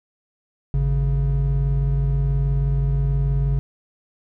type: tone pair together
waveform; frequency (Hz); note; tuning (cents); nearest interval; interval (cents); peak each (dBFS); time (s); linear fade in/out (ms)
triangle; 52.47 / 138.59; G#1 / C#3; +18 / 0; octave + perfect fourth; 1682; -18; 0.74-3.59; 0
effects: none